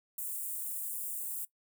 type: high-pass noise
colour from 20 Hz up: white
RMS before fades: -38 dBFS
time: 0.18-1.45 s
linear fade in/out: 5 ms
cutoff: 8000 Hz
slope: 48 dB/octave
effects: noise-tail reverb RT60 0.1 s tail -18 dB re dry